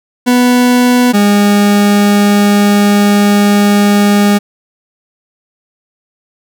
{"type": "tone pair in turn", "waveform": "40% pulse", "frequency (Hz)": [246.9, 204.4], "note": ["B3", "G#3"], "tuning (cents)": [0, -27], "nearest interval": "minor third", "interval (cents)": 327, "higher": "first", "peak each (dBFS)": -5, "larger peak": "neither", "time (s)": [[0.26, 1.13], [1.13, 4.39]], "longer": "second", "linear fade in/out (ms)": 20, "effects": []}